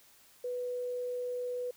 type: tone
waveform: sine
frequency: 493.9 Hz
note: B4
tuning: in tune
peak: -33 dBFS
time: 0.44-1.71 s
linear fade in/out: 5 ms
effects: white hiss -61 dBFS RMS until 1.76 s